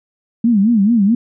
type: tone with vibrato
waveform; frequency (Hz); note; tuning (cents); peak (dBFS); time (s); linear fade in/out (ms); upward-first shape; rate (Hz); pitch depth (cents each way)
sine; 216; A3; -32; -9; 0.44-1.15; 5; sine; 4.6; 190
effects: none